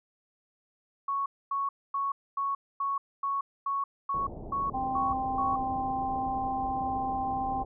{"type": "tone bursts", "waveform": "sine", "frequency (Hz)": 1108.7, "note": "C#6", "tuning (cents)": 0, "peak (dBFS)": -27, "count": 11, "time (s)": [1.08, 5.56], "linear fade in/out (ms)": 5, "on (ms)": 180, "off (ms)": 250}
{"type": "low-pass noise", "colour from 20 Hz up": "pink", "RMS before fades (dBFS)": -41, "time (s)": [4.14, 7.65], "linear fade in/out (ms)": 2, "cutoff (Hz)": 830, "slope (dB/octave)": 48}
{"type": "harmonic tone", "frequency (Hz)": 261.6, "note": "C4", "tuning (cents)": 0, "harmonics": [1, 3, 4], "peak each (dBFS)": [-38, -29, -38], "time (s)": [4.73, 7.64], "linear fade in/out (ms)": 20}
{"effects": []}